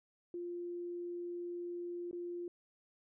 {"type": "tone with dropouts", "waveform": "sine", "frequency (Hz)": 349.2, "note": "F4", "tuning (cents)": 0, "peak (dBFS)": -39, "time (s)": [0.34, 2.48], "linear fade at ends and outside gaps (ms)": 2, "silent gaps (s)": [2.112, 2.129], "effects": []}